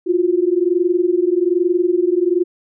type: tone pair together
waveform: sine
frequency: 343.8 / 365 Hz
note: F4 / F#4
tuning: -27 / -24 cents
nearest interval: minor second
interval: 103 cents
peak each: -16 dBFS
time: 0.06-2.44 s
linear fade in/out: 20 ms
effects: none